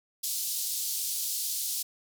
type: band-pass noise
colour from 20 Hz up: white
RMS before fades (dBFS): -32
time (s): 0.23-1.83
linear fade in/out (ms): 10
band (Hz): 3900 to 16000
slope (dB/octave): 24
effects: none